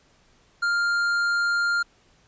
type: tone with tanh clipping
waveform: sine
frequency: 1400 Hz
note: F6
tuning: 4 cents sharp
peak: -22 dBFS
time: 0.62-1.83 s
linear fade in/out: 10 ms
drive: 10 dB
effects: pink hiss -60 dBFS RMS until 2.27 s + resampled to 16000 Hz